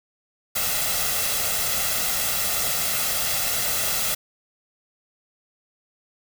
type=noise with comb filter; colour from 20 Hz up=white; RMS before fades=-24 dBFS; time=0.55-4.15 s; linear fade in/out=10 ms; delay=1.5 ms; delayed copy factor=+0.6; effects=none